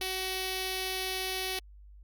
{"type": "tone with notch filter", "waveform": "5% pulse", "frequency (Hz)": 376.2, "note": "F#4", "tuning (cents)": 29, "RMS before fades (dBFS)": -34, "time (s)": [0.01, 1.59], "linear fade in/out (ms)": 2, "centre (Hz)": 1300, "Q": 0.99, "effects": ["added 50 Hz sine -49 dBFS peak until 2.03 s", "Opus 48 kbps"]}